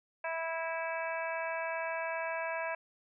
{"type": "harmonic tone", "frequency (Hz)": 327.5, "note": "E4", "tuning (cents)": -11, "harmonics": [2, 3, 4, 5, 6, 7, 8], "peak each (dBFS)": [-37, -39, -48, -40, -50, -43, -45], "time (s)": [0.24, 2.75], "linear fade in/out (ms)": 5, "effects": []}